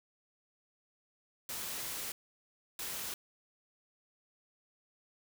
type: noise bursts at uneven times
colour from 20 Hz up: white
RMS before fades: -40 dBFS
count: 2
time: 1.49-2.12 / 2.79-3.14 s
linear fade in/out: 2 ms
effects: none